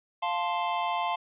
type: chord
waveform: square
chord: F major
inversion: none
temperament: equal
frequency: 698.5 / 880 / 1046.5 Hz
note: F5 / A5 / C6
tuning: 0 / 0 / 0 cents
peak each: -32 dBFS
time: 0.22-1.16 s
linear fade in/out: 10 ms
effects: resampled to 8000 Hz

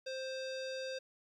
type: tone with low-pass filter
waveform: square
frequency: 525 Hz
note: C5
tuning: 6 cents sharp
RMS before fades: -41 dBFS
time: 0.06-0.99 s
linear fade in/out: 10 ms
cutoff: 4700 Hz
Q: 2.7
effects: 12-bit

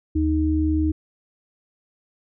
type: tone pair together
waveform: sine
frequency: 77.71 / 311.1 Hz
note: D#2 / D#4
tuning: -2 / 0 cents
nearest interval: 2 octaves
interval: 2402 cents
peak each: -21 / -20 dBFS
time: 0.15-0.92 s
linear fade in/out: 10 ms
effects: none

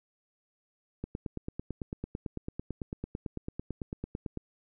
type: click train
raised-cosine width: 3 ms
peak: -22 dBFS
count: 31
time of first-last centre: 1.04-4.373 s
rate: 9 Hz
effects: none

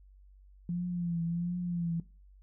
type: tone with vibrato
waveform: sine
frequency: 172.6 Hz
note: F3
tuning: 20 cents flat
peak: -30 dBFS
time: 0.69-2 s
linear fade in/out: 2 ms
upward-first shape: triangle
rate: 1.4 Hz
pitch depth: 62 cents each way
effects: noise-tail reverb RT60 0.3 s tail -17 dB re dry + added 48 Hz sine -54 dBFS peak until 2.42 s

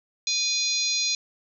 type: harmonic tone with a mistuned harmonic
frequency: 820 Hz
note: G#5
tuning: 22 cents flat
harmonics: 3 / 4 / 5 / 6 / 7 / 8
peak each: -32 / -32 / -26 / -32 / -32 / -29 dBFS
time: 0.27-1.15 s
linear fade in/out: 2 ms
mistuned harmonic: 4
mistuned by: +100 cents
effects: none

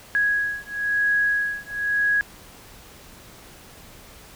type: beating tone pair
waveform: sine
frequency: 1661.2 / 1662.2 Hz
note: G#6 / G#6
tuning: 0 / +1 cents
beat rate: 1 Hz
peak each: -23 dBFS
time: 0.15-2.21 s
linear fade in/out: 0 ms
effects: pink hiss -46 dBFS RMS until 4.35 s

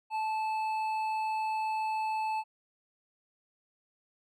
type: tone with hard clipping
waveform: sine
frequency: 873 Hz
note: A5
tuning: 14 cents flat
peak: -31 dBFS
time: 0.1-2.44 s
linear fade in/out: 50 ms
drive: 7 dB
effects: none

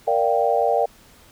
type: chord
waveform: sine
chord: G minor seventh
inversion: first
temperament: equal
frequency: 466.2 / 587.3 / 698.5 / 784 Hz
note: Bb4 / D5 / F5 / G5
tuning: 0 / 0 / 0 / 0 cents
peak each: -22 dBFS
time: 0.07-0.86 s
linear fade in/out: 10 ms
effects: pink hiss -51 dBFS RMS until 1.31 s

